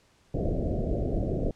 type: low-pass noise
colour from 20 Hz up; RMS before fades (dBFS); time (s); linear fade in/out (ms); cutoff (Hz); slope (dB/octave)
pink; -28; 0.34-1.51; 2; 690; 96
effects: pink hiss -63 dBFS RMS until 1.55 s + low-pass 8000 Hz 12 dB/octave